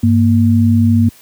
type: tone pair together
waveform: sine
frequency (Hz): 99.06 / 233.1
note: G2 / A#3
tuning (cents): +19 / 0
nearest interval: octave + minor third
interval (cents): 1481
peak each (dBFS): -10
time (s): 0.03-1.09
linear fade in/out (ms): 5
effects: white hiss -44 dBFS RMS until 1.21 s + high-pass 60 Hz 12 dB/octave